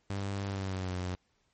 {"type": "tone with pitch glide", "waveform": "sawtooth", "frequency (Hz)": [99.1, 90.88], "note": ["G2", "F#2"], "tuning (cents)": [19, -31], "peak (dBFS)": -29, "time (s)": [0.1, 1.15], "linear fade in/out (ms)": 0, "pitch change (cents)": -150, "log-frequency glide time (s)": [0.48, 0.95], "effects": ["pink hiss -74 dBFS RMS until 1.53 s", "MP3 32 kbps"]}